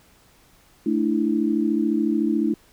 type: chord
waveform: sine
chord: A suspended fourth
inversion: none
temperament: equal with one note detuned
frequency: 220 / 295.7 / 329.6 Hz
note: A3 / D4 / E4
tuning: 0 / +12 / 0 cents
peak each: -23 dBFS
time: 0.86-2.54 s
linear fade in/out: 5 ms
effects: pink hiss -56 dBFS RMS until 2.72 s